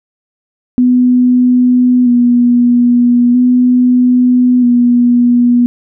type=tone with vibrato; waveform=sine; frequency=245.6 Hz; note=B3; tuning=9 cents flat; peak=-5 dBFS; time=0.78-5.66 s; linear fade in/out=0 ms; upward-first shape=square; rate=0.39 Hz; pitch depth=23 cents each way; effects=none